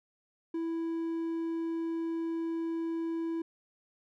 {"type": "tone", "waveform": "triangle", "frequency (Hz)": 330, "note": "E4", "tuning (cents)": 2, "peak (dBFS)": -29, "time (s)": [0.54, 3.42], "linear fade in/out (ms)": 5, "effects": []}